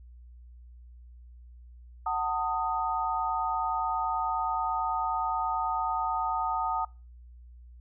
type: chord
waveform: sine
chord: D# diminished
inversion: first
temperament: just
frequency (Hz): 746.7 / 896 / 1244.5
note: F#5 / A5 / D#6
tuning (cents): +16 / +31 / 0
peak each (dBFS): -32 / -30 / -31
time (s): 2.06-6.85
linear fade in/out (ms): 5
effects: noise-tail reverb RT60 0.3 s tail -24 dB re dry + added 60 Hz sine -47 dBFS peak until 7.8 s